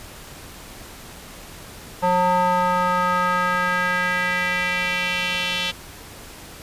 square tone with band-pass filter sweep, 180 Hz, F#3, 47 cents flat, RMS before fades -21 dBFS, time 2.02-5.72 s, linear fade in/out 20 ms, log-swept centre 820 to 3200 Hz, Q 2.9, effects pink hiss -40 dBFS RMS until 6.62 s + resampled to 32000 Hz

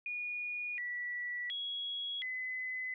sine tone with pitch steps, 2448 / 1952 / 3328 / 2022 Hz, D#7 / B6 / G#7 / B6, -29 / -21 / +3 / +40 cents, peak -36 dBFS, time 0.06-2.94 s, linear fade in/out 2 ms, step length 720 ms, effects none

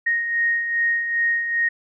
sine beating tone pair, 1863 / 1865.5 Hz, A#6 / A#6, -2 / +1 cents, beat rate 2.5 Hz, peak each -28 / -19 dBFS, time 0.06-1.69 s, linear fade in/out 10 ms, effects none

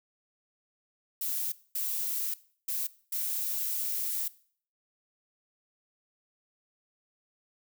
violet noise bursts at uneven times, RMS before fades -32 dBFS, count 4, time 1.21-1.52 / 1.75-2.34 / 2.68-2.87 / 3.12-4.28 s, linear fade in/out 5 ms, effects noise-tail reverb RT60 0.5 s tail -19 dB re dry

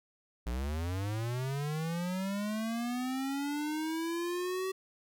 square linear sweep, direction up, 55.8 to 382 Hz, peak -33 dBFS, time 0.46-4.72 s, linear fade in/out 10 ms, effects none

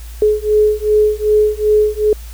sine beating tone pair, 423.2 / 425.8 Hz, G#4 / G#4, +33 / +43 cents, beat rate 2.6 Hz, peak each -13 dBFS, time 0.22-2.13 s, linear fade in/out 2 ms, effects added 57 Hz sine -28 dBFS peak until 2.33 s + white hiss -41 dBFS RMS until 2.33 s

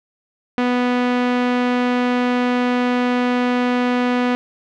sawtooth tone with low-pass filter, 246.9 Hz, B3, in tune, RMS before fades -18 dBFS, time 0.58-4.35 s, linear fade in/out 0 ms, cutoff 2700 Hz, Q 0.95, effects none

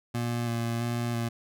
25% pulse tone with vibrato, 117.8 Hz, A#2, 19 cents sharp, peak -24 dBFS, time 0.14-1.29 s, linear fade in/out 10 ms, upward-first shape square, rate 1.5 Hz, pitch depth 17 cents each way, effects none

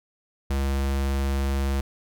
square tone, 68.4 Hz, C#2, 23 cents flat, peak -23 dBFS, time 0.5-1.81 s, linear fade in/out 5 ms, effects none

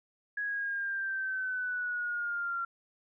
sine exponential sweep, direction down, 1670 to 1372 Hz, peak -31 dBFS, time 0.37-2.65 s, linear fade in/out 5 ms, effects none

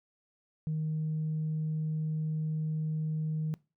sine tone, 156 Hz, D#3, 5 cents sharp, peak -28 dBFS, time 0.67-3.54 s, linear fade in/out 0 ms, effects noise-tail reverb RT60 0.3 s tail -23 dB re dry + tanh soft clip ceiling -26 dBFS

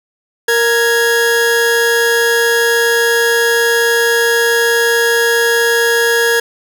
40% pulse tone pair together, 466.2 / 1661.2 Hz, A#4 / G#6, 0 / 0 cents, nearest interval octave + minor seventh, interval 2200 cents, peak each -12 dBFS, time 0.48-6.4 s, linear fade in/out 5 ms, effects none

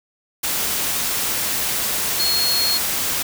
sine tone in noise, 4300 Hz, C8, 47 cents sharp, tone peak -18 dBFS, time 2.19-2.78 s, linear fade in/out 10 ms, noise white, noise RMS -22 dBFS, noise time 0.43-3.23 s, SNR +1 dB, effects none

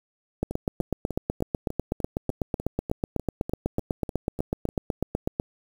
two click trains, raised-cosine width 2 ms, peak -18 / -11 dBFS, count 15 / 41, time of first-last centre 0.51-4.689 / 0.43-5.399 s, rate 3.35 / 8.05 Hz, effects 7-bit

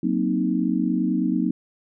sine chord, C half-diminished seventh, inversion second, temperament equal, 185 / 233.1 / 261.6 / 311.1 Hz, Gb3 / Bb3 / C4 / Eb4, 0 / 0 / 0 / 0 cents, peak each -25 dBFS, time 0.03-1.51 s, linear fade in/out 5 ms, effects none

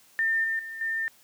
sine tone with level steps, 1804 Hz, A6, 43 cents sharp, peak -22 / -25 / -35 / -26 dBFS, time 0.19-1.08 s, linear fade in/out 0 ms, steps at 0.44 / 0.59 / 0.81 s, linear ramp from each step 2 ms, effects white hiss -58 dBFS RMS until 1.23 s + high-pass 100 Hz 12 dB/octave

